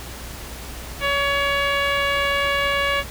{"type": "tone with low-pass filter", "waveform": "10% pulse", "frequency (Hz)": 563, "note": "C#5", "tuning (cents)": 27, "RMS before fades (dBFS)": -21, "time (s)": [1, 3.04], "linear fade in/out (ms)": 50, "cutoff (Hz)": 2800, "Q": 1.1, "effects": ["added 60 Hz sine -36 dBFS peak until 3.1 s", "pink hiss -36 dBFS RMS until 3.1 s"]}